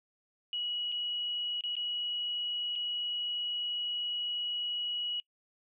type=tone with dropouts; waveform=sine; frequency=2917 Hz; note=F#7; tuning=25 cents flat; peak=-32 dBFS; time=0.53-5.2 s; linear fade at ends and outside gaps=1 ms; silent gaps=0.918-0.922 / 1.609-1.637 / 1.754-1.766 / 2.755-2.759 s; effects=noise-tail reverb RT60 0.1 s tail -25 dB re dry